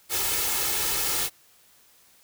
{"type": "noise with comb filter", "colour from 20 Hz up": "white", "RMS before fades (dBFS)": -26, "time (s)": [0.09, 1.3], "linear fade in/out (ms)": 50, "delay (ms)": 2.3, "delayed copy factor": 0.6, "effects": ["white hiss -58 dBFS RMS until 2.23 s"]}